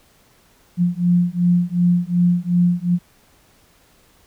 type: beating tone pair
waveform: sine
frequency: 174.61 / 177.31 Hz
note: F3 / F3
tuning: 0 / +27 cents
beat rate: 2.7 Hz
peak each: -17 dBFS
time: 0.77-2.99 s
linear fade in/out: 50 ms
effects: pink hiss -55 dBFS RMS until 4.26 s